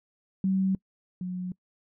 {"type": "tone pair in turn", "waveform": "sine", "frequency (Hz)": [190.8, 181.77], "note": ["G3", "F#3"], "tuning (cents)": [-47, -30], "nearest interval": "minor second", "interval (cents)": 83, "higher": "first", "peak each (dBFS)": [-22, -30], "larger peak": "first", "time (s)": [[0.44, 0.75], [1.21, 1.52]], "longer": "neither", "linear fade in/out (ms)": 2, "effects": ["noise-tail reverb RT60 0.1 s tail -24 dB re dry"]}